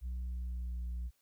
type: tone with pitch glide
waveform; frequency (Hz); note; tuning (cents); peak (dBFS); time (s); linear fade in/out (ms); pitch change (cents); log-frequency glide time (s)
sine; 61.74 to 60.23; B1 to B1; 0 to -43; -33; 0.01-1.11; 50; -43; 0.27-0.85
effects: tanh soft clip ceiling -35 dBFS + white hiss -75 dBFS RMS until 1.21 s